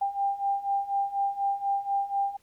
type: beating tone pair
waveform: sine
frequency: 793 / 797.1 Hz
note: G5 / G5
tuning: +20 / +29 cents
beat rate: 4.1 Hz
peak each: -30 / -27 dBFS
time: 0.01-2.37 s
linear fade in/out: 10 ms
effects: pink hiss -66 dBFS RMS until 2.42 s